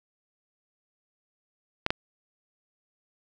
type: clicks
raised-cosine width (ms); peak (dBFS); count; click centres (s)
0.3; -8; 2; 1.864 / 1.905
effects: none

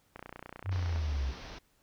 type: click train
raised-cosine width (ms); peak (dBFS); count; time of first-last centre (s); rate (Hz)
0.5; -28; 25; 0.16-0.96; 30
type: linear sweep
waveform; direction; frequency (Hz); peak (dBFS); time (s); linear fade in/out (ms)
sine; down; 98 to 61.74; -29; 0.64-1.34; 50
type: low-pass noise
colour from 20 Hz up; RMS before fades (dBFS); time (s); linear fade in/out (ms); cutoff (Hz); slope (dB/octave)
pink; -46; 0.71-1.59; 10; 6000; 96
effects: pink hiss -70 dBFS RMS until 1.82 s

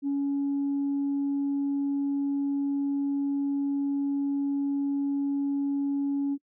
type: tone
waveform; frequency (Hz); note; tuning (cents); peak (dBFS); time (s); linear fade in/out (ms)
sine; 280.5; C#4; +21; -23; 0.02-6.38; 50
effects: noise-tail reverb RT60 0.1 s tail -24 dB re dry + tanh soft clip ceiling -22 dBFS

